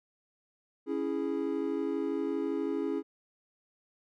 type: chord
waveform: triangle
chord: C# minor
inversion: none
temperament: equal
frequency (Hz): 277.2 / 329.6 / 415.3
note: C#4 / E4 / G#4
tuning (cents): 0 / 0 / 0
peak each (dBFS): -32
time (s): 0.86-3.03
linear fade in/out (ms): 50
effects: none